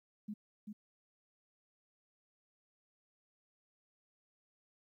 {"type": "tone with echo", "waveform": "sine", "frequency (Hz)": 210, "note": "G#3", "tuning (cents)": 19, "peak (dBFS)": -39, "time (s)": [0.28, 0.34], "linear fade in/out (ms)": 10, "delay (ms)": 390, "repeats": 1, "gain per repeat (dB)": -4, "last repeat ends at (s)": 0.73, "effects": ["13-bit"]}